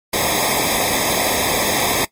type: noise with comb filter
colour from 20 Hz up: pink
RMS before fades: -18 dBFS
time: 0.13-2.05 s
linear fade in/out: 5 ms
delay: 0.69 ms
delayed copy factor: -0.95
effects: noise-tail reverb RT60 0.1 s tail -18 dB re dry + MP3 64 kbps